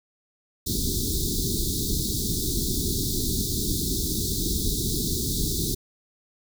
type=band-stop noise; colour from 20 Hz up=pink; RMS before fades=-26 dBFS; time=0.66-5.75 s; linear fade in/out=10 ms; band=420 to 3600 Hz; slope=96 dB/octave; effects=none